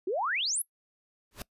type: exponential sweep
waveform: sine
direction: up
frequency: 340 to 11770 Hz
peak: -27 dBFS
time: 0.07-0.62 s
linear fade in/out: 5 ms
type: noise with exponential growth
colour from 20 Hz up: pink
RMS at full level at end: -34 dBFS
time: 1.31-1.42 s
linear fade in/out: 2 ms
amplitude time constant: 23 ms
effects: noise-tail reverb RT60 0.1 s tail -22 dB re dry + resampled to 32000 Hz